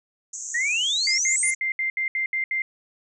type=band-pass noise; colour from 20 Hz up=pink; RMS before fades=-34 dBFS; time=0.33-1.55 s; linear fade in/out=5 ms; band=6200 to 7500 Hz; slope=96 dB/octave
type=exponential sweep; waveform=sine; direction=up; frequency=1826 to 9956 Hz; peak=-21 dBFS; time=0.54-1.51 s; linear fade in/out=10 ms
type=tone bursts; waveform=sine; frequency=2093 Hz; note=C7; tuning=in tune; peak=-22 dBFS; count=9; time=1.07-2.62 s; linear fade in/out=2 ms; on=110 ms; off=70 ms
effects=none